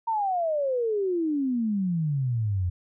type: exponential sweep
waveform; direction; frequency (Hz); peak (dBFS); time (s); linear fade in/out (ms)
sine; down; 932.3 to 86; -23; 0.07-2.7; 10
effects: none